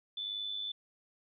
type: tone with amplitude modulation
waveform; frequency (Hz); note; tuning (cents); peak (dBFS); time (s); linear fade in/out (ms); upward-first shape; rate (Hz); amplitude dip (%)
sine; 3500; A7; -10; -33; 0.17-0.72; 5; sine; 102; 55
effects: none